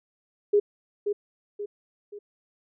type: tone with echo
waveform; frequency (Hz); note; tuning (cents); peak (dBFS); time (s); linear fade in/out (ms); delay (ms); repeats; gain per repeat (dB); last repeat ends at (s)
sine; 411.3; G#4; -17; -16; 0.53-0.6; 10; 530; 3; -7; 2.19
effects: none

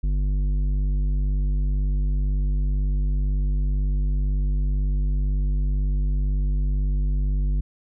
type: tone with tanh clipping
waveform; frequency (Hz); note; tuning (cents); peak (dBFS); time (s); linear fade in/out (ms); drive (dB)
triangle; 49; G1; 0; -21; 0.03-7.61; 10; 14
effects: none

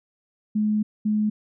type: tone pair in turn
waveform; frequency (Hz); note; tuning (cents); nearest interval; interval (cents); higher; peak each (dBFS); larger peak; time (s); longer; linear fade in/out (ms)
sine; 212.4 / 212.4; G#3 / G#3; +39 / +39; unison; 0; neither; -19; neither; 0.55-0.83 / 1.05-1.3; first; 10
effects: none

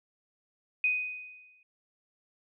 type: tone with exponential decay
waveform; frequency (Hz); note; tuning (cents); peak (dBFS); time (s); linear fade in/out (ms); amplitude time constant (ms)
sine; 2496; D#7; +5; -22; 0.84-1.63; 2; 170
effects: none

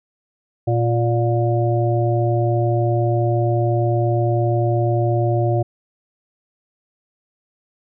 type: harmonic tone with a mistuned harmonic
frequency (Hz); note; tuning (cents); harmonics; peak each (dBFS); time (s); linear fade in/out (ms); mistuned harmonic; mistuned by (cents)
117.1; A#2; +8; 1 / 3 / 5 / 6; -17 / -22 / -24 / -25; 0.67-5.63; 10; 6; +28
effects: none

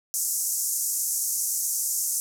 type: band-pass noise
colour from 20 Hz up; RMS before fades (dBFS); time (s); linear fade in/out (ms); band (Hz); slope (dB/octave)
pink; -27; 0.14-2.2; 0; 6000 to 14000; 48
effects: none

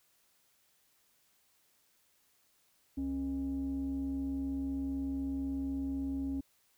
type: tone pair together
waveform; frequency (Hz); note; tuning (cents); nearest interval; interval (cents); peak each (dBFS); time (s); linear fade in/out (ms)
sine; 68 / 272; C#2 / C#4; -33 / -33; 2 octaves; 2400; -39 / -32; 2.97-6.41; 10
effects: tanh soft clip ceiling -29 dBFS + white hiss -71 dBFS RMS until 6.77 s

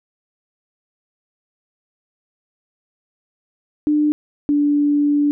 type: tone pair in turn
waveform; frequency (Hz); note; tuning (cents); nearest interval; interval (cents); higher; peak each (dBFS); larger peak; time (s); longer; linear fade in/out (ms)
sine; 299.1 / 291.1; D4 / D4; +32 / -15; unison; 47; first; -13; neither; 3.87-4.12 / 4.49-5.31; second; 0
effects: none

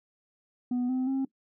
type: tone with pitch steps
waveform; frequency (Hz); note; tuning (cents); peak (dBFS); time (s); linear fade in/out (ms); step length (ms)
sine; 246.9 / 257.1 / 267.7; B3 / C4 / C4; 0 / -30 / +40; -23; 0.71-1.25; 5; 180
effects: noise-tail reverb RT60 0.1 s tail -20 dB re dry + tanh soft clip ceiling -25 dBFS

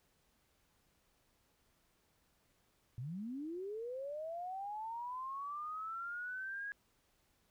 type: linear sweep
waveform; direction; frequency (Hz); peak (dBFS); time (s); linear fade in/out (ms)
sine; up; 112.1 to 1661.2; -40; 2.98-6.72; 0
effects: pink hiss -75 dBFS RMS until 7.5 s

